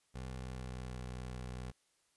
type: tone with pitch glide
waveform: 20% pulse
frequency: 64 to 62.43 Hz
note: C2 to B1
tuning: -38 to +19 cents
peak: -37 dBFS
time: 0.14-1.72 s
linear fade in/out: 20 ms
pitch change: -43 cents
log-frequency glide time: 0.33-0.94 s
effects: white hiss -75 dBFS RMS until 2.16 s + resampled to 24000 Hz